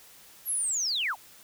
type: linear sweep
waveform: sine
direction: down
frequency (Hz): 11850 to 622.3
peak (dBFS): -26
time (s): 0.45-1.16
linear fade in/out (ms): 50
effects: white hiss -53 dBFS RMS until 1.43 s